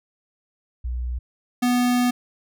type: tone pair in turn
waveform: sine / square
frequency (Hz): 61.1 / 246.1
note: B1 / B3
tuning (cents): -18 / -6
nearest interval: 2 octaves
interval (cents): 2412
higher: second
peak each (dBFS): -24 / -18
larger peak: second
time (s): 0.84-1.19 / 1.62-2.11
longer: second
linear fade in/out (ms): 10
effects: none